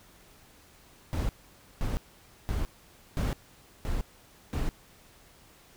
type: noise bursts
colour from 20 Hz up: brown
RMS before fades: -29 dBFS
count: 6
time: 1.13-4.69 s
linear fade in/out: 0 ms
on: 160 ms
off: 520 ms
effects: pink hiss -57 dBFS RMS until 5.76 s